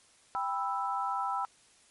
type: chord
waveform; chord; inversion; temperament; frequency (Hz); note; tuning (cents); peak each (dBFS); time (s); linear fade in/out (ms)
sine; E minor; first; just; 791.1 / 988.9 / 1318.5; G5 / B5 / E6; +16 / +2 / 0; -34; 0.35-1.45; 0
effects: white hiss -62 dBFS RMS until 1.9 s + MP3 48 kbps